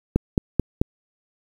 click train, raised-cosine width 3 ms, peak -4 dBFS, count 4, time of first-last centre 0.16-0.815 s, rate 4.58 Hz, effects 7-bit

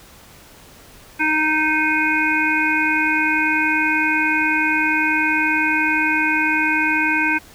harmonic tone, 310.1 Hz, D#4, 6 cents flat, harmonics 1 / 3 / 5 / 7 / 8, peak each -23 / -24 / -20 / -23 / -21 dBFS, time 1.19-7.39 s, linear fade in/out 20 ms, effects pink hiss -45 dBFS RMS until 7.54 s

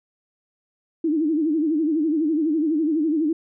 sine tone with vibrato, 311.1 Hz, D#4, in tune, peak -18 dBFS, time 1.04-3.33 s, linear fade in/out 5 ms, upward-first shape sine, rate 12 Hz, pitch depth 120 cents each way, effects none

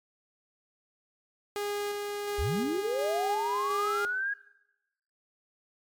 sawtooth tone with tremolo, 410 Hz, G#4, 22 cents flat, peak -27 dBFS, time 1.56-4.05 s, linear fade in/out 0 ms, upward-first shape square, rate 1.4 Hz, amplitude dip 25%
sine linear sweep, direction up, 43.65 to 1661.2 Hz, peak -28 dBFS, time 2.38-4.34 s, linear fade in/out 10 ms
effects noise-tail reverb RT60 0.9 s tail -19 dB re dry + MP3 96 kbps

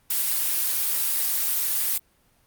blue noise, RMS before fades -24 dBFS, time 0.1-1.98 s, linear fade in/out 5 ms, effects pink hiss -63 dBFS RMS until 2.46 s + Opus 32 kbps

